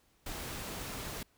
pink noise, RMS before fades -41 dBFS, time 0.26-1.23 s, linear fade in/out 5 ms, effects pink hiss -70 dBFS RMS until 1.37 s

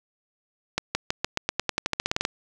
accelerating click train, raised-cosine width 0.2 ms, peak -6 dBFS, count 17, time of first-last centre 0.78-2.251 s, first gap 170 ms, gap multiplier 0.91, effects none

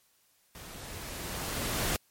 pink noise with level ramp, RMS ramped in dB -47 to -29 dBFS, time 0.55-1.96 s, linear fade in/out 0 ms, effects white hiss -68 dBFS RMS until 2.1 s + MP3 64 kbps

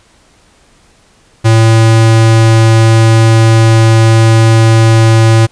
square tone, 112.6 Hz, A2, 40 cents sharp, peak -4 dBFS, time 1.44-5.47 s, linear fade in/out 20 ms, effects pink hiss -47 dBFS RMS until 5.51 s + resampled to 22050 Hz

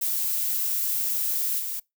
violet noise with level steps, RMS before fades -26 / -31 dBFS, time 0.01-1.8 s, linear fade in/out 10 ms, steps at 1.59 s, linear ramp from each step 10 ms, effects noise-tail reverb RT60 0.2 s tail -25 dB re dry

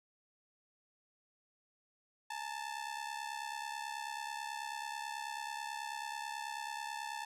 sawtooth ring-modulated tone, 880 Hz, A5, in tune, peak -33 dBFS, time 2.3-7.25 s, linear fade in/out 5 ms, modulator 34.6 Hz, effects low-pass 10000 Hz 12 dB/octave

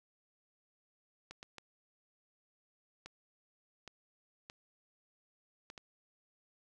clicks, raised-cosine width 0.2 ms, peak -30 dBFS, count 8, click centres 1.31 / 1.429 / 1.583 / 3.06 / 3.877 / 4.499 / 5.701 / 5.778 s, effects none

